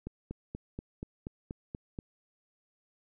click train, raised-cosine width 3 ms, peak -25 dBFS, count 9, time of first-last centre 0.07-1.988 s, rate 4.17 Hz, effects none

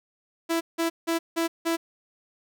sawtooth tone bursts, 331.8 Hz, E4, 11 cents sharp, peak -19 dBFS, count 5, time 0.49-1.77 s, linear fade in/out 20 ms, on 120 ms, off 170 ms, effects none

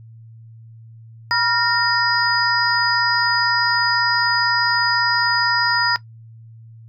sine tone cluster, 965 / 1391 / 1840 / 4949 Hz, B5 / F6 / A#6 / D#8, -40 / -7 / -23 / -10 cents, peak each -21 dBFS, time 1.31-5.96 s, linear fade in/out 0 ms, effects noise-tail reverb RT60 0.1 s tail -17 dB re dry + added 113 Hz sine -39 dBFS peak until 6.88 s

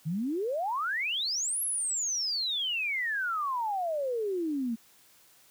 sine exponential two-way sweep, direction up then down, 146.8 to 11430 to 220.5 Hz, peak -28 dBFS, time 0.05-4.76 s, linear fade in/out 20 ms, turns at 1.62 s, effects white hiss -60 dBFS RMS until 5.5 s + high-pass 80 Hz 12 dB/octave

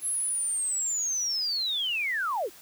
sine linear sweep, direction down, 11100 to 304.3 Hz, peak -26 dBFS, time 0.01-2.5 s, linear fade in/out 50 ms, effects white hiss -51 dBFS RMS until 2.61 s

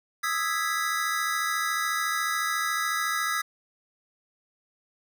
square chord, E major seventh, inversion third, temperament equal, 1244.5 / 1318.5 / 1661.2 / 1975.5 Hz, D#6 / E6 / G#6 / B6, 0 / 0 / 0 / 0 cents, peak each -32 dBFS, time 0.23-3.42 s, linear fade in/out 10 ms, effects none

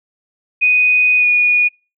sine tone with pitch glide, 2489 to 2455 Hz, D#7 to D#7, 0 to -24 cents, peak -9 dBFS, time 0.61-1.69 s, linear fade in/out 20 ms, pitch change -24 cents, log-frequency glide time 1.18-1.26 s, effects noise-tail reverb RT60 0.3 s tail -26 dB re dry

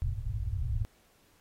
white low-pass noise, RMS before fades -32 dBFS, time 0.02-0.85 s, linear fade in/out 0 ms, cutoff 120 Hz, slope 96 dB/octave, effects pink hiss -66 dBFS RMS until 1.4 s + AAC 48 kbps

